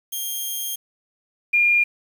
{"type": "tone pair in turn", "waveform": ["5% pulse", "sine"], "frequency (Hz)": [3212, 2411], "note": ["G7", "D7"], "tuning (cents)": [41, 45], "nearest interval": "perfect fourth", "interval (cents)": 496, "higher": "first", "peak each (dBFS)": [-17, -14], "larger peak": "second", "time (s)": [[0.12, 0.76], [1.53, 1.84]], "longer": "first", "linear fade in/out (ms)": 10, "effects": ["8-bit"]}